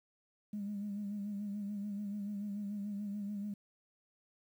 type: tone with vibrato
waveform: sine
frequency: 204.1 Hz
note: G#3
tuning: 30 cents flat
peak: -36 dBFS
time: 0.53-3.54 s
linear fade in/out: 5 ms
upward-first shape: sine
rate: 6.9 Hz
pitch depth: 47 cents each way
effects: tanh soft clip ceiling -32 dBFS + 11-bit